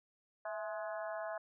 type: harmonic tone with a mistuned harmonic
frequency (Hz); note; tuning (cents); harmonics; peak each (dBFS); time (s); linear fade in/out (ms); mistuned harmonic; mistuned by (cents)
210.5; G#3; +24; 3 / 4 / 5 / 6 / 7 / 8; -40 / -47 / -48 / -52 / -50 / -51; 0.45-1.38; 5; 3; +64
effects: none